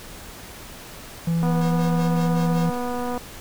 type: tone with pitch glide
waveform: triangle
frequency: 166.9 to 168.55 Hz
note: E3 to E3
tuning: +22 to +39 cents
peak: -17 dBFS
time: 1.27-2.7 s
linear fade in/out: 5 ms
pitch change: +17 cents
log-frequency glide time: 1.62-1.74 s
type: click train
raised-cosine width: 1 ms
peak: -16 dBFS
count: 429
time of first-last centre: 1.43-3.177 s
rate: 245 Hz
type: tone with tremolo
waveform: 5% pulse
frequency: 540 Hz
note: C#5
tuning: 45 cents flat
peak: -25 dBFS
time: 1.61-2.75 s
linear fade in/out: 2 ms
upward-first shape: sine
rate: 5.3 Hz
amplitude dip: 100%
effects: pink hiss -40 dBFS RMS until 3.4 s